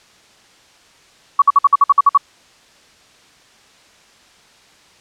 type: tone bursts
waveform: sine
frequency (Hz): 1126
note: C#6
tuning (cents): +27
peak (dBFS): -5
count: 10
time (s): 1.39-2.176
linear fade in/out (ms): 5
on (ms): 30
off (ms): 54
effects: white hiss -49 dBFS RMS until 5 s + low-pass 6000 Hz 12 dB/octave